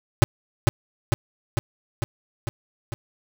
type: tone with echo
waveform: square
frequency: 116.54 Hz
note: A#2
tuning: in tune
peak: -10 dBFS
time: 0.22-0.24 s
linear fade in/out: 0 ms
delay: 450 ms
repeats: 6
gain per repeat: -3 dB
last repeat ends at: 2.94 s
effects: none